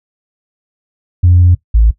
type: tone pair in turn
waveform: sine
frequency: 88.7 / 55.04 Hz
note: F2 / A1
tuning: +27 / +1 cents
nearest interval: minor sixth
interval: 826 cents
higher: first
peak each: -3 dBFS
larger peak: neither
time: 1.23-1.55 / 1.74-1.91 s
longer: first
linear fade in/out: 10 ms
effects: noise-tail reverb RT60 0.1 s tail -17 dB re dry + tanh soft clip ceiling 0 dBFS